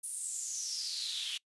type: noise with high-pass filter sweep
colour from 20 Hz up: pink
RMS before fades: -38 dBFS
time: 0.03-1.38 s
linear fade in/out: 10 ms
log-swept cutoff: 10000 to 3000 Hz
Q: 6.4
effects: noise-tail reverb RT60 0.1 s tail -24 dB re dry + resampled to 24000 Hz